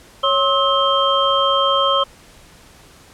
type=tone cluster; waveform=sine; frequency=553 / 1067 / 1292 / 3150 Hz; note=C#5 / C6 / E6 / G7; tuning=-4 / +34 / -35 / +8 cents; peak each=-19 dBFS; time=0.23-2.04 s; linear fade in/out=10 ms; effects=pink hiss -46 dBFS RMS until 3.13 s + low-pass 11000 Hz 12 dB/octave